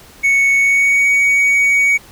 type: tone with pitch glide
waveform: triangle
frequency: 2217 to 2247 Hz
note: C#7 to C#7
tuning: 0 to +23 cents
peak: -8 dBFS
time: 0.23-1.98 s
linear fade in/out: 20 ms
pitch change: +23 cents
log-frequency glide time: 0.56-1.08 s
effects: pink hiss -42 dBFS RMS until 2.11 s